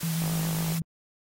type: noise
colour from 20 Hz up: white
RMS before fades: -36 dBFS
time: 0-0.79 s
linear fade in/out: 10 ms
type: tone with vibrato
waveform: sine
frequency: 163.4 Hz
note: E3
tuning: 15 cents flat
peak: -26 dBFS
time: 0.03-0.82 s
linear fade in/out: 2 ms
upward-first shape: triangle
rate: 7.2 Hz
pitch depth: 33 cents each way
type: click train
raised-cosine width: 1 ms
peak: -25 dBFS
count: 27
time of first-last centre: 0.22-0.722 s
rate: 51.8 Hz
effects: AAC 48 kbps